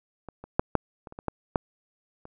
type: clicks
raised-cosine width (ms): 1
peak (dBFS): -25 / -27 / -6 / -6 / -27 / -30 / -24 / -13 / -8 / -29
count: 10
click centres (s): 0.287 / 0.44 / 0.595 / 0.753 / 1.072 / 1.124 / 1.189 / 1.283 / 1.558 / 2.254
effects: none